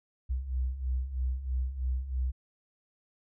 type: beating tone pair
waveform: sine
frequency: 61.74 / 64.84 Hz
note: B1 / C2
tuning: 0 / -15 cents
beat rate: 3.1 Hz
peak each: -35 / -30 dBFS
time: 0.29-2.32 s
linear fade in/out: 20 ms
effects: none